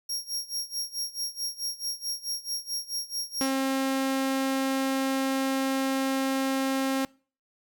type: tone with tremolo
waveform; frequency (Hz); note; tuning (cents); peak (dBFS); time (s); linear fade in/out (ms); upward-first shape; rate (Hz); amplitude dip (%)
sawtooth; 5588; F8; 0; -25; 0.09-3.53; 5; sine; 4.6; 90
type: tone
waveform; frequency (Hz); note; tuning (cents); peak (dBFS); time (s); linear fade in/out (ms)
sawtooth; 267.7; C4; +40; -21; 3.41-7.05; 0
effects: noise-tail reverb RT60 0.4 s tail -24 dB re dry